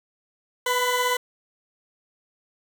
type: tone pair together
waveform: 20% pulse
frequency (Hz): 493.9 / 1004.8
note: B4 / B5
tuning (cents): 0 / +30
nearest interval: octave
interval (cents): 1230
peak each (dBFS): -19 / -19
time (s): 0.66-1.17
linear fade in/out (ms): 5
effects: 9-bit